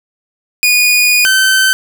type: tone pair in turn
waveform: sawtooth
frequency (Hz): 2459 / 1538.4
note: D#7 / G6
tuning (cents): -21 / -33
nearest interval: minor sixth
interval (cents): 812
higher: first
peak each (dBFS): -4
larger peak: neither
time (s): 0.63-1.25 / 1.25-1.73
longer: first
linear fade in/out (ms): 0
effects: none